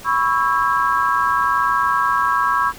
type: chord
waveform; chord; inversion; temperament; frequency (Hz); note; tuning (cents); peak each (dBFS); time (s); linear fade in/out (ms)
sine; C# minor seventh; third; equal with one note detuned; 987.8 / 1108.7 / 1318.5 / 1622.3; B5 / C#6 / E6 / G#6; 0 / 0 / 0 / -41; -21 / -18 / -22 / -22; 0.04-2.73; 50
effects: pink hiss -39 dBFS RMS until 2.78 s